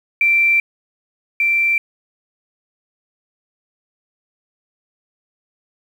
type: tone pair in turn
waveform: sine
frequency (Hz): 2349 / 2349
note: D7 / D7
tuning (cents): 0 / 0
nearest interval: unison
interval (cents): 0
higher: neither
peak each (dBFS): -11 / -13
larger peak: first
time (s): 0.21-0.6 / 1.4-1.78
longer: first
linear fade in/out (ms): 2
effects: 7-bit